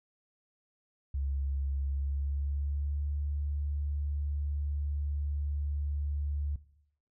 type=tone with pitch glide; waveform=sine; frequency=68.9 to 72.49 Hz; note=C#2 to D2; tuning=-10 to -22 cents; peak=-30 dBFS; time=1.14-6.56 s; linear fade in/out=5 ms; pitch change=+88 cents; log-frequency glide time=1.82-3.05 s; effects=noise-tail reverb RT60 0.7 s tail -17 dB re dry